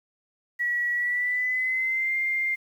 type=tone with pitch glide; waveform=sine; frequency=1930 to 2105 Hz; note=B6 to C7; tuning=-40 to +10 cents; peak=-23 dBFS; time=0.59-2.56 s; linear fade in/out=20 ms; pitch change=+150 cents; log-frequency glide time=0.94-2.16 s; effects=9-bit